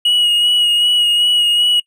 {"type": "tone with vibrato", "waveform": "triangle", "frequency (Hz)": 2900, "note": "F#7", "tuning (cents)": -35, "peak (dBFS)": -9, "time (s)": [0.05, 1.8], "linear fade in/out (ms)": 5, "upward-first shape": "sine", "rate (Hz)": 2.6, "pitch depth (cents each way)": 22, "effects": ["noise-tail reverb RT60 0.1 s tail -22 dB re dry"]}